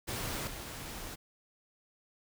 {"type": "noise with level steps", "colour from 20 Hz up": "pink", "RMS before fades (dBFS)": [-37, -43], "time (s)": [0.07, 1.16], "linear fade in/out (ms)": 20, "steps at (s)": 0.47, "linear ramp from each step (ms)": 5, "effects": []}